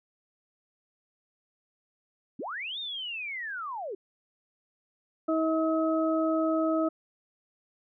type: linear two-way sweep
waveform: sine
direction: up then down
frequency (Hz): 183.4 to 3729 to 353.5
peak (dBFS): -33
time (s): 2.39-3.95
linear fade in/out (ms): 5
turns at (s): 2.79
type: harmonic tone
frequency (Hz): 319.9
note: D#4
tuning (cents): +48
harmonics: 1 / 2 / 4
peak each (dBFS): -26 / -28 / -33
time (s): 5.28-6.89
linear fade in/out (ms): 10
effects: none